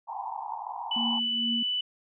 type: band-pass noise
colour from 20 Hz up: pink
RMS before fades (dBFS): -36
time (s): 0.07-1.2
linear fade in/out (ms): 20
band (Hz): 760 to 1000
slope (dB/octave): 96
type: tone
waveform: sine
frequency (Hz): 2981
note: F#7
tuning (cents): +12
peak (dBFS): -26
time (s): 0.91-1.81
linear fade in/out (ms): 5
type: tone with tremolo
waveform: sine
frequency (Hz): 233.1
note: A#3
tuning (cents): 0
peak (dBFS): -28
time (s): 0.96-1.63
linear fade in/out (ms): 5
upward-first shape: triangle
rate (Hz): 2.2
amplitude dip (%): 75
effects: none